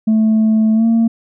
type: tone with pitch glide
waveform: sine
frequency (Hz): 219 to 228.2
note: A3 to A#3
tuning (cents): -8 to -37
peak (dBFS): -7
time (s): 0.07-1.08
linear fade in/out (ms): 10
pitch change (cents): +71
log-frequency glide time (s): 0.74-0.85
effects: tanh soft clip ceiling -8 dBFS